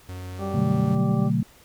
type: tone with pitch glide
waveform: 45% pulse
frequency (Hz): 91.7 to 93.09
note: F#2 to F#2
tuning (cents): -15 to +11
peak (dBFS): -33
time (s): 0.09-0.95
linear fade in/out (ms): 0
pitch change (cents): +26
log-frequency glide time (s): 0.34-0.72
type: harmonic tone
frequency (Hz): 195.1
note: G3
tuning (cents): -8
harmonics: 1 / 2 / 3 / 4 / 6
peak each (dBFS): -30 / -33 / -35 / -36 / -38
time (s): 0.38-1.31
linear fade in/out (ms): 50
type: chord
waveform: sine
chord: B minor seventh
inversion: none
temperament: equal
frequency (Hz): 123.47 / 146.83 / 185 / 220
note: B2 / D3 / F#3 / A3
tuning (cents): 0 / 0 / 0 / 0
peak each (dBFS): -25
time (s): 0.54-1.43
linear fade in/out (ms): 5
effects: pink hiss -53 dBFS RMS until 1.64 s